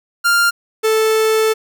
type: tone pair in turn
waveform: 45% pulse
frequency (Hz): 1396.9 / 439.2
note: F6 / A4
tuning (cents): 0 / -3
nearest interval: octave + minor sixth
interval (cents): 2003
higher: first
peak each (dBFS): -11 / -12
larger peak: first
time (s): 0.24-0.51 / 0.83-1.54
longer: second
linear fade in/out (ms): 20
effects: none